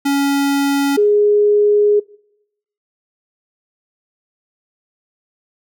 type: tone pair in turn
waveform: square / sine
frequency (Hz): 280 / 414.9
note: C#4 / G#4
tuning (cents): +18 / -2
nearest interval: perfect fifth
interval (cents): 680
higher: second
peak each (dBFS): -14 / -9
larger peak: second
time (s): 0.05-0.97 / 0.97-2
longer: second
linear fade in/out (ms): 10
effects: noise-tail reverb RT60 0.8 s tail -23 dB re dry